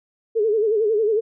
sine tone with vibrato, 431.9 Hz, A4, 32 cents flat, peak -16 dBFS, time 0.35-1.21 s, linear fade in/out 20 ms, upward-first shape sine, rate 11 Hz, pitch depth 98 cents each way, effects none

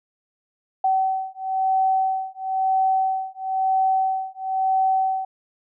sine beating tone pair, 762 / 763 Hz, G5 / G5, -49 / -47 cents, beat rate 1 Hz, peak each -22 dBFS, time 0.84-5.25 s, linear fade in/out 5 ms, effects none

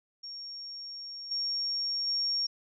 sine tone with level steps, 5540 Hz, F8, 15 cents flat, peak -39 / -29 / -27 dBFS, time 0.23-2.47 s, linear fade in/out 10 ms, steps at 1.31 / 2.07 s, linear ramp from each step 5 ms, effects none

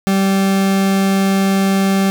40% pulse tone, 194.3 Hz, G3, 15 cents flat, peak -11 dBFS, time 0.07-2.1 s, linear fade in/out 0 ms, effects none

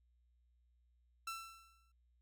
sawtooth tone with exponential decay, 1339 Hz, E6, 27 cents sharp, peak -36 dBFS, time 1.27-1.92 s, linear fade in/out 5 ms, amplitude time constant 140 ms, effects added 60 Hz sine -70 dBFS peak until 2.21 s

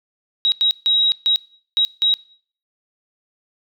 sine tone bursts at uneven times, 3829 Hz, A#7, 46 cents sharp, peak -13 dBFS, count 6, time 0.45-0.52 / 0.61-0.71 / 0.86-1.12 / 1.26-1.36 / 1.77-1.85 / 2.02-2.14 s, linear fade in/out 0 ms, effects noise-tail reverb RT60 0.5 s tail -21 dB re dry

